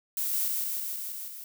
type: noise with echo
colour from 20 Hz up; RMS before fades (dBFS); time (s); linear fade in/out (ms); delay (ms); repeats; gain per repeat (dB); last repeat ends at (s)
violet; -30; 0.17-0.48; 2; 160; 6; -2; 1.44
effects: none